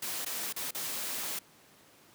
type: noise with dropouts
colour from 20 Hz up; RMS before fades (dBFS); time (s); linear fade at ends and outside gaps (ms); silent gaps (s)
white; -36; 0.02-1.39; 5; 0.249-0.261 / 0.527-0.562 / 0.709-0.747
effects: pink hiss -59 dBFS RMS until 2.14 s + high-pass 150 Hz 12 dB/octave